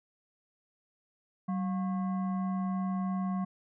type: tone with frequency modulation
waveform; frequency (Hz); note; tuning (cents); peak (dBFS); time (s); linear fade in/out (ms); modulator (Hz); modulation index
sine; 190.2; F#3; +48; -29; 1.48-3.45; 10; 903; 0.47
effects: none